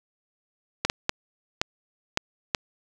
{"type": "clicks", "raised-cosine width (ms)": 0.2, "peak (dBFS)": -4, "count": 6, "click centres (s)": [0.85, 0.899, 1.094, 1.615, 2.174, 2.548], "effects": []}